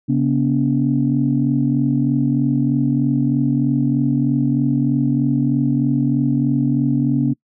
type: tone cluster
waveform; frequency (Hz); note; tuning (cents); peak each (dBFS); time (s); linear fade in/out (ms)
sine; 137.1 / 242 / 285.2; C#3 / B3 / C#4; -19 / -35 / +49; -18 / -18 / -18; 0.08-7.34; 20
effects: noise-tail reverb RT60 0.1 s tail -24 dB re dry + tanh soft clip ceiling -5 dBFS